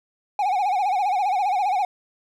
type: tone with vibrato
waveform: triangle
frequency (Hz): 781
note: G5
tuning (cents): -7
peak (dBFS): -17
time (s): 0.39-1.85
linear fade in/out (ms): 2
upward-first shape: sine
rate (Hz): 15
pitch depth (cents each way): 130
effects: none